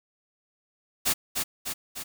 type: noise with echo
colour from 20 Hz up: white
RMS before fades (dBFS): -24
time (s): 1.05-1.14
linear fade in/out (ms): 20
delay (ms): 300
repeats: 3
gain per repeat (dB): -4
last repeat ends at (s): 2.04
effects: none